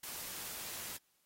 white noise, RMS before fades -44 dBFS, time 0.03-0.97 s, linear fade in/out 5 ms, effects white hiss -75 dBFS RMS until 1.25 s + AAC 48 kbps

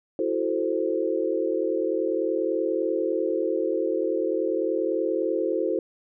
sine chord, F# half-diminished seventh, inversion third, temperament equal, 329.6 / 370 / 440 / 523.3 Hz, E4 / F#4 / A4 / C5, 0 / 0 / 0 / 0 cents, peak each -28 dBFS, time 0.19-5.79 s, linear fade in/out 2 ms, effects none

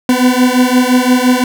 40% pulse beating tone pair, 248.4 / 254.2 Hz, B3 / C4, +10 / -50 cents, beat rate 5.8 Hz, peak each -10 dBFS, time 0.09-1.44 s, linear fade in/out 2 ms, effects none

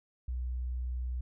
sine tone, 62 Hz, B1, 7 cents sharp, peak -32 dBFS, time 0.28-1.21 s, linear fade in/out 5 ms, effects none

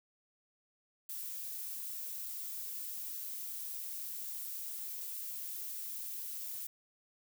violet noise, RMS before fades -42 dBFS, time 1.09-6.67 s, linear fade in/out 5 ms, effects none

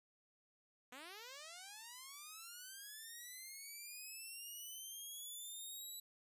5% pulse linear sweep, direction up, 238.6 to 3955 Hz, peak -40 dBFS, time 0.92-6 s, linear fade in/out 5 ms, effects resampled to 32000 Hz

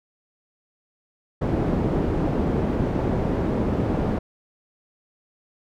white low-pass noise, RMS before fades -23 dBFS, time 1.41-4.19 s, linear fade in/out 10 ms, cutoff 360 Hz, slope 12 dB/octave, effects none

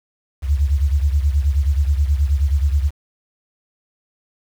sine beating tone pair, 69.3 / 78.7 Hz, C#2 / D#2, 0 / +20 cents, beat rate 9.4 Hz, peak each -15 / -20 dBFS, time 0.42-2.91 s, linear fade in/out 50 ms, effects 7-bit

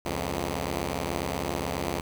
5% pulse beating tone pair, 69.3 / 87.3 Hz, C#2 / F2, 0 / 0 cents, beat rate 18 Hz, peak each -20 dBFS, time 0.05-2.01 s, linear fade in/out 5 ms, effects 9-bit

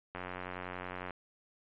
click train, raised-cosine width 0.5 ms, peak -25 dBFS, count 88, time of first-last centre 0.15-1.107 s, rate 90.9 Hz, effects resampled to 8000 Hz

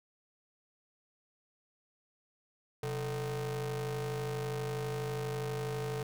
45% pulse ring-modulated tone, 155.56 Hz, D#3, in tune, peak -31 dBFS, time 2.83-6.03 s, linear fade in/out 2 ms, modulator 285 Hz, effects 12-bit

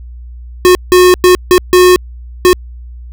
square tone bursts at uneven times, 362.9 Hz, F#4, 34 cents flat, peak -3 dBFS, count 6, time 0.65-0.75 / 0.92-1.14 / 1.24-1.35 / 1.51-1.58 / 1.73-1.96 / 2.45-2.53 s, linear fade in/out 0 ms, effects added 60 Hz sine -26 dBFS peak until 3.12 s

